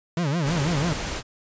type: tone with vibrato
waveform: 40% pulse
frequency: 155.56 Hz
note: D#3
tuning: in tune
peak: -21 dBFS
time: 0.17-0.93 s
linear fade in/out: 2 ms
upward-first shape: sine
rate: 6.1 Hz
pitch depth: 230 cents each way
type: noise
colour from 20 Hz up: pink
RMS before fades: -30 dBFS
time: 0.43-1.23 s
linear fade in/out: 50 ms
effects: resampled to 16000 Hz